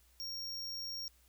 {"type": "tone", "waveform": "square", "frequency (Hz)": 5560, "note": "F8", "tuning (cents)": -9, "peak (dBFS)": -40, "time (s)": [0.2, 1.08], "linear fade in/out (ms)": 0, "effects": ["added 60 Hz sine -66 dBFS peak until 1.28 s", "white hiss -69 dBFS RMS until 1.28 s"]}